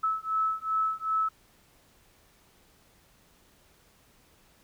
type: beating tone pair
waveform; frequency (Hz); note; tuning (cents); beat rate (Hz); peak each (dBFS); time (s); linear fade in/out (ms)
sine; 1301 / 1303.6; E6 / E6; -23 / -20; 2.6; -29; 0.03-1.29; 10
effects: pink hiss -62 dBFS RMS until 4.63 s